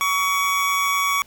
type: tone with amplitude modulation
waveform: 25% pulse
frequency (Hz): 1127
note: C#6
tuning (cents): +28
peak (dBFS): -13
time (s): 0.01-1.22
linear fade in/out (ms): 0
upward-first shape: sine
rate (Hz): 184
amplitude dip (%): 40
effects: pink hiss -51 dBFS RMS until 1.26 s